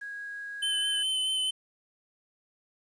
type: tone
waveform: sine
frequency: 1649 Hz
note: G#6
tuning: 13 cents flat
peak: -36 dBFS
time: 0.01-1.03 s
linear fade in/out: 10 ms
type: tone with vibrato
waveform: square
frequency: 3055 Hz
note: G7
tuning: 45 cents flat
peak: -27 dBFS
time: 0.62-1.51 s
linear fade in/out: 10 ms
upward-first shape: sine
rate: 4.7 Hz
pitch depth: 14 cents each way
effects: resampled to 22050 Hz + 10-bit